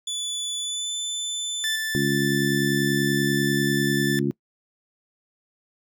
25% pulse tone with pitch glide, 3464 to 3520 Hz, A7 to A7, -28 to 0 cents, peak -22 dBFS, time 0.07-1.76 s, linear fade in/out 5 ms, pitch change +28 cents, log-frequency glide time 0.59-0.94 s
sawtooth tone, 1760 Hz, A6, in tune, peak -22 dBFS, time 1.64-4.19 s, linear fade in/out 0 ms
harmonic tone, 70.2 Hz, C#2, 22 cents sharp, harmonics 2 / 3 / 4 / 5, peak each -26 / -26 / -26 / -26 dBFS, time 1.95-4.31 s, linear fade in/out 0 ms
effects noise-tail reverb RT60 0.1 s tail -23 dB re dry

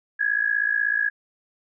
sine tone with amplitude modulation, 1671 Hz, G#6, 10 cents sharp, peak -16 dBFS, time 0.19-1.1 s, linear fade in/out 20 ms, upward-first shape sine, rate 56.3 Hz, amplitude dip 85%, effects none

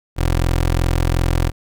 20% pulse tone, 42.75 Hz, F1, 36 cents flat, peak -10 dBFS, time 0.16-1.52 s, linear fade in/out 50 ms, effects none

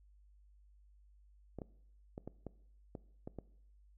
clicks, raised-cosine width 2 ms, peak -30 dBFS, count 8, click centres 1.587 / 1.618 / 2.179 / 2.276 / 2.467 / 2.952 / 3.275 / 3.387 s, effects noise-tail reverb RT60 0.7 s tail -20 dB re dry + added 50 Hz sine -61 dBFS peak until 3.97 s

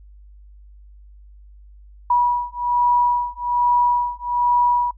sine beating tone pair, 970 / 971.2 Hz, B5 / B5, -31 / -29 cents, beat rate 1.2 Hz, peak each -19 dBFS, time 2.1-4.91 s, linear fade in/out 5 ms, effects noise-tail reverb RT60 0.1 s tail -25 dB re dry + added 50 Hz sine -42 dBFS peak until 4.97 s

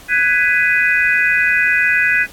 sine chord, G# minor seventh, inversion third, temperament just, 1495.1 / 1661.2 / 1993.5 / 2492 Hz, F#6 / G#6 / B6 / D#7, +18 / 0 / +16 / +2 cents, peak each -17 dBFS, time 0.08-2.27 s, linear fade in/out 50 ms, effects pink hiss -40 dBFS RMS until 2.32 s + AAC 64 kbps

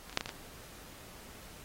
clicks, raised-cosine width 0.2 ms, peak -28 / -28 / -9 / -17 / -20 / -22 dBFS, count 6, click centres 0.096 / 0.128 / 0.174 / 0.209 / 0.259 / 0.292 s, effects pink hiss -52 dBFS RMS until 1.64 s + AAC 48 kbps

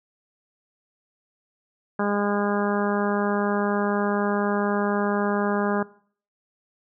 harmonic tone, 204.1 Hz, G#3, 30 cents flat, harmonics 1 / 2 / 3 / 4 / 5 / 6 / 7 / 8, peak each -25 / -28 / -30 / -31 / -32 / -33 / -33 / -34 dBFS, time 1.99-5.83 s, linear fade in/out 5 ms, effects noise-tail reverb RT60 0.5 s tail -20 dB re dry

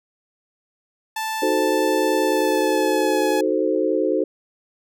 sawtooth tone with pitch glide, 880 to 844.6 Hz, A5 to G#5, 0 to +29 cents, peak -20 dBFS, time 1.16-3.41 s, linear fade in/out 5 ms, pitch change -71 cents, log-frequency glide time 2.25-3.22 s
sine chord, D# diminished seventh, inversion none, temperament equal, 311.1 / 370 / 440 / 523.3 Hz, D#4 / F#4 / A4 / C5, 0 / 0 / 0 / 0 cents, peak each -23 dBFS, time 1.42-4.24 s, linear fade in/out 5 ms
effects none

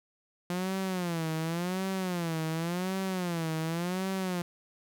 sawtooth tone with vibrato, 174.61 Hz, F3, in tune, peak -26 dBFS, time 0.5-4.42 s, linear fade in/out 2 ms, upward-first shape sine, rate 0.9 Hz, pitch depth 160 cents each way, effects none

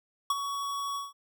square tone with ADSR envelope, 1122 Hz, C#6, 21 cents sharp, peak -23 dBFS, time 0.3-1.13 s, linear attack 4 ms, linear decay 32 ms, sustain -9 dB, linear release 170 ms, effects none

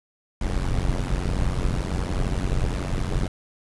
brown noise with amplitude modulation, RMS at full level -20 dBFS, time 0.41-3.28 s, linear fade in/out 5 ms, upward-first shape sine, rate 91.1 Hz, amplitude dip 90%, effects resampled to 24000 Hz

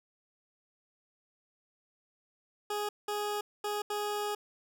20% pulse tone bursts at uneven times, 415.3 Hz, G#4, in tune, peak -27 dBFS, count 4, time 2.7-2.89 / 3.08-3.41 / 3.64-3.82 / 3.9-4.35 s, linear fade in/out 5 ms, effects none

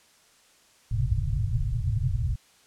white low-pass noise, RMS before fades -26 dBFS, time 0.91-2.36 s, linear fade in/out 5 ms, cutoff 140 Hz, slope 96 dB/octave, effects white hiss -59 dBFS RMS until 2.66 s + low-pass 9000 Hz 12 dB/octave

